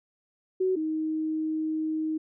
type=tone pair in turn; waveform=sine; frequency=374 / 313.9 Hz; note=F#4 / D#4; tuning=+19 / +15 cents; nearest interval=minor third; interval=304 cents; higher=first; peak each=-22 / -26 dBFS; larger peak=first; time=0.6-0.76 / 0.76-2.18 s; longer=second; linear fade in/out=10 ms; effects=none